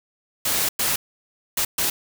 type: noise bursts at uneven times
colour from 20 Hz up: white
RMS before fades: -22 dBFS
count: 4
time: 0.45-0.69 / 0.79-0.96 / 1.57-1.65 / 1.78-1.9 s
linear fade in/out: 5 ms
effects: none